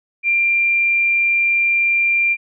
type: tone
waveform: sine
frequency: 2379 Hz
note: D7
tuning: 22 cents sharp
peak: -13 dBFS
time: 0.23-2.37 s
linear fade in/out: 50 ms
effects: none